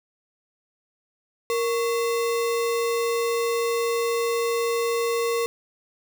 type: tone with sample-and-hold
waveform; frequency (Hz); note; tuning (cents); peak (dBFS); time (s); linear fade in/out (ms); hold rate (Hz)
sine; 466.2; A#4; 0; -21; 1.5-5.46; 0; 1575
effects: none